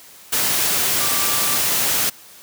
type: tone in noise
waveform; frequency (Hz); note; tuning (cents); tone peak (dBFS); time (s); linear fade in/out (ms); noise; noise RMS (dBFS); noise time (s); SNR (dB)
sine; 1174.7; D6; 0; -29; 1-1.57; 10; white; -19; 0.32-2.1; -13
effects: white hiss -44 dBFS RMS until 2.42 s + high-pass 80 Hz 12 dB/octave